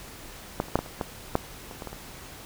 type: clicks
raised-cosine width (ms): 1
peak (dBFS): -10 / -29 / -6 / -14 / -29 / -13 / -7 / -26 / -22 / -22 / -24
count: 11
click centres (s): 0.601 / 0.684 / 0.756 / 0.79 / 0.862 / 1.012 / 1.354 / 1.712 / 1.822 / 1.873 / 1.93
effects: pink hiss -44 dBFS RMS until 2.45 s